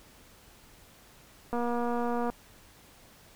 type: click train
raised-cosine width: 1 ms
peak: -19 dBFS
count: 185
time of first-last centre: 1.53-2.3 s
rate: 239 Hz
effects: pink hiss -56 dBFS RMS until 3.35 s